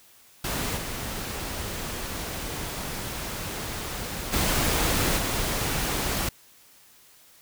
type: noise with level steps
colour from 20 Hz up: pink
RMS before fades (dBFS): -29 / -33 / -24 / -27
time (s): 0.44-6.29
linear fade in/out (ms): 5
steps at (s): 0.76 / 4.32 / 5.17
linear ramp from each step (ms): 20
effects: white hiss -55 dBFS RMS until 7.41 s